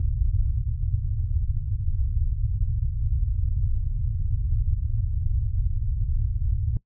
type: low-pass noise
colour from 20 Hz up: pink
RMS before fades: -24 dBFS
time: 0-6.77 s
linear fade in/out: 2 ms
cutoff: 120 Hz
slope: 48 dB/octave
effects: noise-tail reverb RT60 0.1 s tail -20 dB re dry